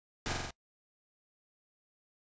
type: noise with echo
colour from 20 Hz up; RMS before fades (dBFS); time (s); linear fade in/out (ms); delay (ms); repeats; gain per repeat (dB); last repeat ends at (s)
pink; -35; 0.26-0.33; 0; 44; 4; -2; 0.506
effects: noise-tail reverb RT60 0.1 s tail -23 dB re dry + resampled to 16000 Hz